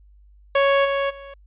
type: tone with level steps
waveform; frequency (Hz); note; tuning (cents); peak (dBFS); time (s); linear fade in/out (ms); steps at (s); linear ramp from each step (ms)
sawtooth; 555; C#5; +2; -11 / -16 / -33; 0.55-1.34; 5; 0.84 / 1.09; 20
effects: added 50 Hz sine -48 dBFS peak until 1.46 s + resampled to 8000 Hz